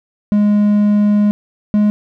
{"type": "tone pair in turn", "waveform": "triangle", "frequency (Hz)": [207.4, 209], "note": ["G#3", "G#3"], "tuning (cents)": [-2, 11], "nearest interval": "unison", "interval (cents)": 13, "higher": "second", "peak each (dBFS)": -7, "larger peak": "neither", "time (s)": [[0.32, 1.31], [1.74, 1.9]], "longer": "first", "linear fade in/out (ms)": 0, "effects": []}